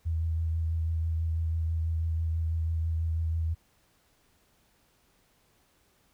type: tone with vibrato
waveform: sine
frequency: 81.4 Hz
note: E2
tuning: 21 cents flat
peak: -26 dBFS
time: 0.05-3.55 s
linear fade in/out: 20 ms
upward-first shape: triangle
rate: 6.1 Hz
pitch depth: 24 cents each way
effects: pink hiss -67 dBFS RMS until 6.13 s